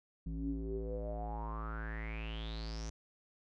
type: tone with low-pass filter sweep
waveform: square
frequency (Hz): 55.1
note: A1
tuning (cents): +3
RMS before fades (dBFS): -40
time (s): 0.26-2.9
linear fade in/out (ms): 5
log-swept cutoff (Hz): 210 to 6200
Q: 9.6
effects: none